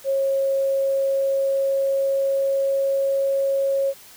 sine tone with pitch glide, 544 to 547.5 Hz, C#5 to C#5, -33 to -22 cents, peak -18 dBFS, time 0.04-3.94 s, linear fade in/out 50 ms, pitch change +11 cents, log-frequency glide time 0.59-3.12 s, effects white hiss -46 dBFS RMS until 4.16 s

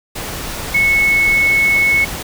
sine tone in noise, 2200 Hz, C#7, 14 cents flat, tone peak -10 dBFS, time 0.74-2.05 s, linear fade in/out 10 ms, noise pink, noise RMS -25 dBFS, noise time 0.15-2.23 s, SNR +12 dB, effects none

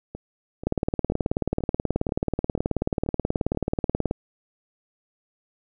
two click trains, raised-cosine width 2 ms, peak -9 / -21 dBFS, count 65 / 8, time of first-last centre 0.67-4.111 / 0.15-3.548 s, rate 18.6 / 2.06 Hz, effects none

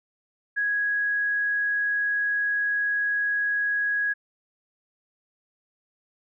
sine tone, 1661.2 Hz, G#6, in tune, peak -22 dBFS, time 0.56-4.14 s, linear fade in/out 20 ms, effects none

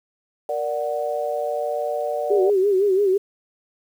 sine chord, Bb augmented, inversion none, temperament equal, 466.2 / 587.3 / 740 Hz, Bb4 / D5 / F#5, 0 / 0 / 0 cents, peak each -28 / -24 / -28 dBFS, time 0.49-2.5 s, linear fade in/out 2 ms
sine tone with vibrato, 392 Hz, G4, in tune, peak -15 dBFS, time 2.3-3.18 s, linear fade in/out 10 ms, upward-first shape sine, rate 5.9 Hz, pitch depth 98 cents each way
effects 8-bit

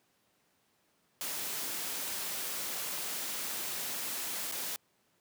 white noise with dropouts, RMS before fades -37 dBFS, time 1.21-4.76 s, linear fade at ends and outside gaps 0 ms, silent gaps 4.514-4.522 s, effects pink hiss -72 dBFS RMS until 5.2 s + high-pass 150 Hz 12 dB/octave

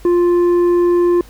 sine tone with tanh clipping, 350 Hz, F4, 4 cents sharp, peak -11 dBFS, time 0.05-1.21 s, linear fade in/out 2 ms, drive 6 dB, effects added 51 Hz sine -39 dBFS peak until 1.29 s + pink hiss -45 dBFS RMS until 1.29 s

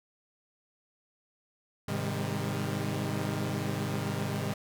sawtooth chord, Ab major seventh, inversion none, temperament equal with one note detuned, 103.83 / 130.81 / 155.56 / 200.2 Hz, Ab2 / C3 / Eb3 / G3, 0 / 0 / 0 / +37 cents, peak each -32 dBFS, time 1.88-4.54 s, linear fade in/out 5 ms, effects none

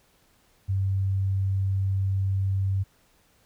sine tone, 96.7 Hz, G2, 23 cents flat, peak -22 dBFS, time 0.68-2.84 s, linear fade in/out 20 ms, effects pink hiss -63 dBFS RMS until 3.45 s

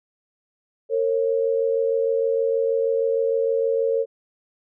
sine tone pair together, 456.8 / 543.2 Hz, A#4 / C#5, -35 / -35 cents, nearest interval minor third, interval 300 cents, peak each -20 / -23 dBFS, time 0.89-4.06 s, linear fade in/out 50 ms, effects none

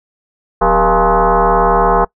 sine tone with frequency modulation, 179.5 Hz, F3, 48 cents sharp, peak -8 dBFS, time 0.61-2.05 s, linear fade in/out 10 ms, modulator 218 Hz, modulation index 4.9, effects noise-tail reverb RT60 0.1 s tail -23 dB re dry

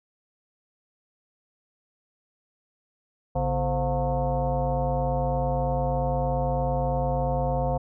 sine tone with frequency modulation, 329.6 Hz, E4, in tune, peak -22 dBFS, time 3.35-7.78 s, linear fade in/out 10 ms, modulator 192 Hz, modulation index 2.5, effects none

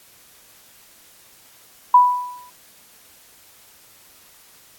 sine tone with exponential decay, 987.8 Hz, B5, in tune, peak -5 dBFS, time 1.94-2.5 s, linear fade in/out 5 ms, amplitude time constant 120 ms, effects white hiss -50 dBFS RMS until 4.78 s + AAC 64 kbps

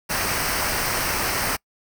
pink noise with comb filter, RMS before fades -24 dBFS, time 0.09-1.57 s, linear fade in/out 20 ms, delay 0.28 ms, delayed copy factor -0.55, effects noise-tail reverb RT60 0.1 s tail -26 dB re dry

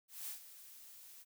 blue noise with ADSR envelope, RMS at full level -43 dBFS, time 0.08-1.25 s, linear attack 200 ms, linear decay 110 ms, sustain -13 dB, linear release 35 ms, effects none

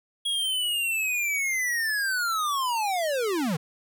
square linear sweep, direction down, 3322 to 140.6 Hz, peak -25 dBFS, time 0.25-3.57 s, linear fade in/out 10 ms, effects none

